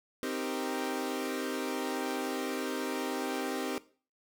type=chord; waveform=sawtooth; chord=C minor seventh; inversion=none; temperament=equal; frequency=261.6 / 311.1 / 392 / 466.2 Hz; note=C4 / Eb4 / G4 / Bb4; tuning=0 / 0 / 0 / 0 cents; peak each=-32 / -35 / -34 / -37 dBFS; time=0.23-3.78 s; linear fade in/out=0 ms; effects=noise-tail reverb RT60 0.4 s tail -18 dB re dry